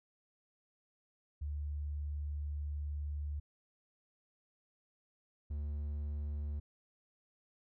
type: tone pair in turn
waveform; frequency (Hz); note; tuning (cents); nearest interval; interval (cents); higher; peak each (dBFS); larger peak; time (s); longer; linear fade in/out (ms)
sine / triangle; 73.42 / 73.42; D2 / D2; 0 / 0; unison; 0; neither; -36 / -34; second; 1.41-3.4 / 5.5-6.6; first; 10
effects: none